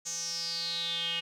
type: tone with band-pass filter sweep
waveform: square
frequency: 169 Hz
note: E3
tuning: 43 cents sharp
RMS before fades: -34 dBFS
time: 0.05-1.21 s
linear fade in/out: 20 ms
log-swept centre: 6600 to 2900 Hz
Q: 8.9
effects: none